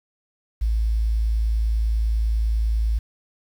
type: tone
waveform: sine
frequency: 55 Hz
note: A1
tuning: in tune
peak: -18 dBFS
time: 0.61-2.99 s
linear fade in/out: 10 ms
effects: 8-bit